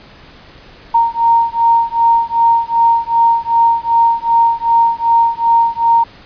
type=beating tone pair; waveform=sine; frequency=925 / 927.6 Hz; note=A#5 / A#5; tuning=-14 / -9 cents; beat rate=2.6 Hz; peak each=-12 dBFS; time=0.94-6.04 s; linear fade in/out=10 ms; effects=pink hiss -40 dBFS RMS until 6.25 s + resampled to 11025 Hz